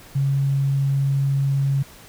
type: tone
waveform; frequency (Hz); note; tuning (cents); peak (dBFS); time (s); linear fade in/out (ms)
sine; 137.9; C#3; -9; -17; 0.15-1.83; 10
effects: pink hiss -45 dBFS RMS until 2.08 s